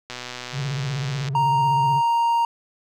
click train, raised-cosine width 0.2 ms, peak -15 dBFS, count 148, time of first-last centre 0.1-1.285 s, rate 124 Hz
triangle tone with vibrato, 138.59 Hz, C#3, in tune, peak -22 dBFS, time 0.52-2.02 s, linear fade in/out 50 ms, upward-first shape square, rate 16 Hz, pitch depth 85 cents each way
triangle tone, 932.3 Hz, A#5, in tune, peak -15 dBFS, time 1.35-2.45 s, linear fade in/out 2 ms
effects none

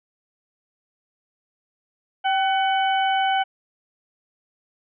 harmonic tone with a mistuned harmonic, 750 Hz, F#5, 23 cents sharp, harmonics 1 / 2 / 3 / 4, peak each -19 / -27 / -32 / -29 dBFS, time 2.24-3.44 s, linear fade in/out 20 ms, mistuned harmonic 1, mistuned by +53 cents, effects none

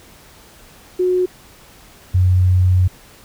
sine tone pair in turn, 364.6 / 91.49 Hz, F#4 / F#2, -25 / -19 cents, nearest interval 2 octaves, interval 2394 cents, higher first, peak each -13 / -10 dBFS, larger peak second, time 0.99-1.26 / 2.14-2.88 s, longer second, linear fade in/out 10 ms, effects pink hiss -45 dBFS RMS until 3.24 s

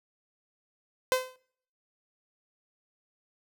sawtooth tone with exponential decay, 513 Hz, C5, 34 cents flat, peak -16 dBFS, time 1.12-1.36 s, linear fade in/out 0 ms, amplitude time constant 52 ms, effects noise-tail reverb RT60 0.6 s tail -23 dB re dry

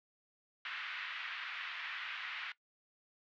pink band-pass noise, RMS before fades -43 dBFS, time 0.65-2.52 s, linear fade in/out 2 ms, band 1400 to 3200 Hz, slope 24 dB/octave, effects noise-tail reverb RT60 0.1 s tail -18 dB re dry + low-pass 5000 Hz 12 dB/octave

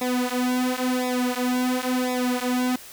sawtooth tone with flanger, 251.1 Hz, B3, 29 cents sharp, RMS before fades -24 dBFS, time 0.01-2.76 s, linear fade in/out 5 ms, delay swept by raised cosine 0.66 to 6.36 ms, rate 0.95 Hz, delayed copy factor -1, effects white hiss -43 dBFS RMS until 2.92 s

